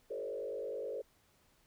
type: tone with frequency modulation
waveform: sine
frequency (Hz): 490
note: B4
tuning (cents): -14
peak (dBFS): -37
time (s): 0.1-1.02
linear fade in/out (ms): 10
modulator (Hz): 49.7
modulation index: 1.7
effects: pink hiss -70 dBFS RMS until 1.66 s